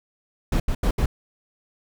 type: noise bursts at uneven times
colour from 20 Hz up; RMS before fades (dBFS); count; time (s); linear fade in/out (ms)
brown; -20; 4; 0.52-0.6 / 0.68-0.75 / 0.83-0.91 / 0.98-1.06; 5
effects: none